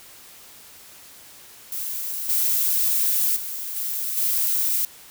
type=noise with level steps; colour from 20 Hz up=violet; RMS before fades=-29 / -21 / -31 / -27 / -22 dBFS; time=1.72-4.85 s; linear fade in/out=2 ms; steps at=2.29 / 3.36 / 3.76 / 4.17 s; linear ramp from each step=5 ms; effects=white hiss -46 dBFS RMS until 5.1 s